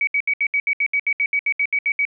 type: tone bursts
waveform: sine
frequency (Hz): 2268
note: C#7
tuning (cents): +39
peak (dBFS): -16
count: 16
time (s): 0.01-2.052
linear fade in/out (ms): 2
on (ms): 62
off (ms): 70
effects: none